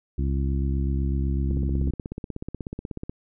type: harmonic tone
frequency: 68 Hz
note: C#2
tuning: 33 cents flat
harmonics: 1 / 2 / 3 / 4 / 5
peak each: -23 / -29 / -33 / -35 / -37 dBFS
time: 0.18-1.91 s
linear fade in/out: 5 ms
type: click train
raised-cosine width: 3 ms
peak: -19 dBFS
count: 27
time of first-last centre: 1.51-3.095 s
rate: 16.4 Hz
effects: none